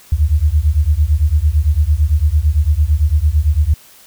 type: beating tone pair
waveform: sine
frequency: 71.2 / 80.1 Hz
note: C#2 / E2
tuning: +47 / -49 cents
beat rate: 8.9 Hz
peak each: -13 dBFS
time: 0.12-3.74 s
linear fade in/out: 5 ms
effects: white hiss -44 dBFS RMS until 4.06 s